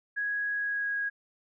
sine tone with pitch glide, 1661.2 to 1646.9 Hz, G#6 to G#6, 0 to -15 cents, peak -28 dBFS, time 0.16-1.1 s, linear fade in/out 20 ms, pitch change -15 cents, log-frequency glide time 0.53-0.96 s, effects none

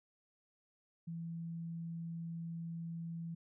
sine tone, 166.7 Hz, E3, 20 cents sharp, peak -40 dBFS, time 1.07-3.35 s, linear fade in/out 10 ms, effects none

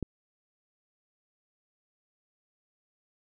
click, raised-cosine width 3 ms, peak -19 dBFS, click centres 0.027 s, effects none

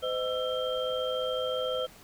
sine tone cluster, 511 / 625 / 1334 / 3177 Hz, C5 / D#5 / E6 / G7, -41 / +8 / +20 / +23 cents, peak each -30 / -35 / -38 / -36 dBFS, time 0.02-1.87 s, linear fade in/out 20 ms, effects pink hiss -53 dBFS RMS until 2.03 s

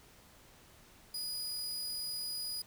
sawtooth tone, 4929 Hz, D#8, 17 cents flat, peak -34 dBFS, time 1.14-2.62 s, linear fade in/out 5 ms, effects pink hiss -60 dBFS RMS until 2.66 s

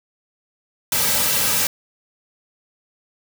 white noise with comb filter, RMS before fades -19 dBFS, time 0.92-1.67 s, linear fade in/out 2 ms, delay 2.8 ms, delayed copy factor -0.8, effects none

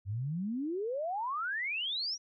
sine exponential sweep, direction up, 92.5 to 5900 Hz, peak -32 dBFS, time 0.05-2.18 s, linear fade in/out 50 ms, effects none

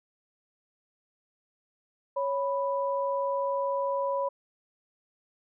sine tone pair together, 554.4 / 987.8 Hz, C#5 / B5, 0 / 0 cents, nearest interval minor seventh, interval 1000 cents, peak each -28 / -30 dBFS, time 2.16-4.29 s, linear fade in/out 10 ms, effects none

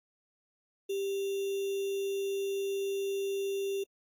sine tone with sample-and-hold, 393.5 Hz, G4, 7 cents sharp, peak -30 dBFS, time 0.89-3.84 s, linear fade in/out 10 ms, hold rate 3150 Hz, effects AAC 64 kbps

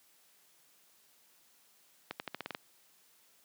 accelerating click train, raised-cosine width 0.3 ms, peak -21 dBFS, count 8, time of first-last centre 2.11-2.549 s, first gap 89 ms, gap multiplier 0.88, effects white hiss -66 dBFS RMS until 3.44 s + high-pass 150 Hz 12 dB/octave

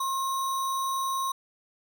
sine tone with sample-and-hold, 1071 Hz, C6, 40 cents sharp, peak -26 dBFS, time 0-1.32 s, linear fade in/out 5 ms, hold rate 4900 Hz, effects none

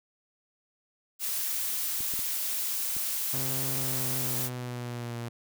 blue noise, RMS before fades -31 dBFS, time 1.19-4.5 s, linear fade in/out 50 ms
clicks, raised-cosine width 3 ms, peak -31 dBFS, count 4, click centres 2.006 / 2.138 / 2.192 / 2.967 s
sawtooth tone with pitch glide, 133.4 to 118.16 Hz, C3 to A#2, +34 to +24 cents, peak -30 dBFS, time 3.33-5.29 s, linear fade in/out 10 ms, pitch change -210 cents, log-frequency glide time 3.74-5.16 s
effects none

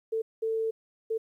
sine tone bursts at uneven times, 446.3 Hz, A4, 25 cents sharp, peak -26 dBFS, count 3, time 0.12-0.22 / 0.42-0.71 / 1.1-1.18 s, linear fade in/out 10 ms, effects 11-bit

